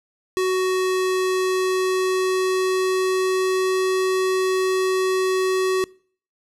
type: tone with pitch glide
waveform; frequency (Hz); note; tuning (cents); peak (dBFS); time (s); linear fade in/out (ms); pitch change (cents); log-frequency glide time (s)
square; 372.5 to 375.1; F#4 to F#4; +12 to +24; -19; 0.37-5.84; 0; +12; 1.18-4
effects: noise-tail reverb RT60 0.5 s tail -24 dB re dry + low-pass 11000 Hz 12 dB/octave